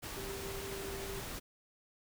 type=tone in noise; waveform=sine; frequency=392 Hz; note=G4; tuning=in tune; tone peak=-43 dBFS; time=0.16-1.21 s; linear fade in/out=20 ms; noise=pink; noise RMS=-43 dBFS; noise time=0.02-1.4 s; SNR=-3 dB; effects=none